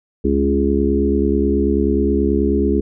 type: harmonic tone with a mistuned harmonic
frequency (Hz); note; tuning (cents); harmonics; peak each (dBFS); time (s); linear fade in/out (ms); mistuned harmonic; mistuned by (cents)
69.3; C#2; 0; 1 / 3 / 4 / 5 / 6; -20 / -20 / -20 / -20 / -20; 0.24-2.81; 10; 3; -16
effects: none